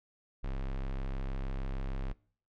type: tone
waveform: square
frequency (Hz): 33.26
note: C1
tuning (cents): +29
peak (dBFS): -34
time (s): 0.43-2.13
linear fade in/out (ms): 10
effects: noise-tail reverb RT60 0.5 s tail -23 dB re dry + low-pass 3000 Hz 12 dB/octave